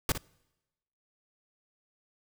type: noise with echo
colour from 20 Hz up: pink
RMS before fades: -26 dBFS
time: 0.09-0.12 s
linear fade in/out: 2 ms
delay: 58 ms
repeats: 1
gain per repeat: -10 dB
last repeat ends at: 0.178 s
effects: noise-tail reverb RT60 1.0 s tail -26 dB re dry